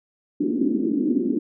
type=band-pass noise; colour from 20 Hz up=white; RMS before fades=-22 dBFS; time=0.4-1.39 s; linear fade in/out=10 ms; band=220 to 340 Hz; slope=48 dB/octave; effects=none